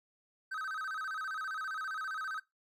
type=tone with vibrato; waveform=triangle; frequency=1400 Hz; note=F6; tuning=4 cents sharp; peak=-34 dBFS; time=0.51-2.4 s; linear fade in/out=10 ms; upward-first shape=square; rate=15 Hz; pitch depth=170 cents each way; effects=noise-tail reverb RT60 0.2 s tail -20 dB re dry